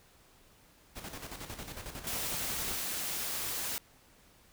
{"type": "noise with tremolo", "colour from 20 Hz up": "pink", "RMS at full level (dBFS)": -42, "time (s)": [0.95, 2.77], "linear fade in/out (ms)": 20, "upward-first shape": "square", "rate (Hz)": 11, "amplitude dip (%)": 55}
{"type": "noise", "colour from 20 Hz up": "white", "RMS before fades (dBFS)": -36, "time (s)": [2.07, 3.78], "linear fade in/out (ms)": 0}
{"effects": ["pink hiss -62 dBFS RMS until 4.52 s"]}